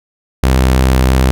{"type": "tone with vibrato", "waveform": "sawtooth", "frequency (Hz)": 64.6, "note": "C2", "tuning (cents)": -21, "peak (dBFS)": -4, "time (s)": [0.43, 1.31], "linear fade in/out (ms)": 0, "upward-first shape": "square", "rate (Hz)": 3, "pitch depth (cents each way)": 9, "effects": []}